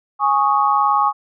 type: chord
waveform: sine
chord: Ab suspended fourth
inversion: none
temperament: just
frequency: 830.6 / 1107.5 / 1245.9 Hz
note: Ab5 / Db6 / Eb6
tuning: 0 / -2 / +2 cents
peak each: -17 / -16 / -20 dBFS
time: 0.19-1.13 s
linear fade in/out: 50 ms
effects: none